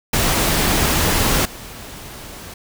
pink noise with level steps, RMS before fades -17 / -35 dBFS, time 0.13-2.54 s, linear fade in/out 5 ms, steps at 1.45 s, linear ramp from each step 5 ms, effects none

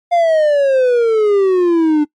triangle exponential sweep, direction down, 705 to 293.7 Hz, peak -7 dBFS, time 0.11-2.05 s, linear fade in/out 20 ms, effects noise-tail reverb RT60 0.1 s tail -22 dB re dry + MP3 48 kbps

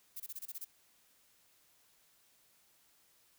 violet noise bursts, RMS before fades -43 dBFS, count 8, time 0.16-0.649 s, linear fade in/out 10 ms, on 41 ms, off 23 ms, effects white hiss -69 dBFS RMS until 3.38 s

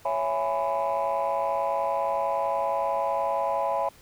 sine chord, C# minor seventh, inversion none, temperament just, 554.4 / 665.2 / 831.5 / 997.9 Hz, C#5 / E5 / G#5 / B5, 0 / +16 / +2 / +18 cents, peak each -28 dBFS, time 0.05-3.89 s, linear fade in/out 5 ms, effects tanh soft clip ceiling -18 dBFS + pink hiss -54 dBFS RMS until 4.01 s

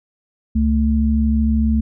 sine tone pair together, 69.3 / 221.2 Hz, C#2 / A3, 0 / +9 cents, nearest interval octave + minor sixth, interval 2009 cents, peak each -16 dBFS, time 0.55-1.81 s, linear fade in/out 10 ms, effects none

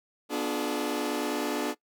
sawtooth chord, B diminished seventh, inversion none, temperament just, 246.9 / 296.3 / 355.6 / 426.7 Hz, B3 / D4 / F4 / Ab4, 0 / +15 / +31 / +47 cents, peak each -31 / -27 / -32 / -30 dBFS, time 0.29-1.75 s, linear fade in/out 50 ms, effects noise-tail reverb RT60 0.1 s tail -21 dB re dry

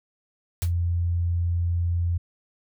sine tone, 86.2 Hz, F2, 22 cents flat, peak -21 dBFS, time 0.62-2.18 s, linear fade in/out 10 ms
white noise with exponential decay, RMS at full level -31 dBFS, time 0.62-0.73 s, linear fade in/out 0 ms, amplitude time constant 22 ms
effects none

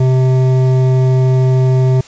sine tone with hard clipping, 129.5 Hz, C3, 17 cents flat, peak -10 dBFS, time 0-2.01 s, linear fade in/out 5 ms, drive 11 dB, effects white hiss -39 dBFS RMS until 2.07 s + resampled to 16000 Hz

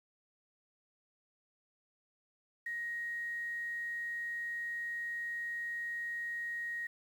sine tone with quantisation, 1880 Hz, A#6, 14 cents sharp, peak -36 dBFS, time 2.66-6.87 s, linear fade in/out 5 ms, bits 10, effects none

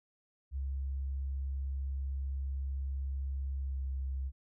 sine tone with pitch glide, 67.8 to 66.71 Hz, C#2 to C2, -38 to +34 cents, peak -33 dBFS, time 0.51-4.32 s, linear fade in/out 50 ms, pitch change -28 cents, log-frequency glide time 3.59-3.83 s, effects none

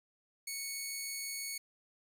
10% pulse tone, 2217 Hz, C#7, in tune, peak -29 dBFS, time 0.47-1.58 s, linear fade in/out 5 ms, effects none

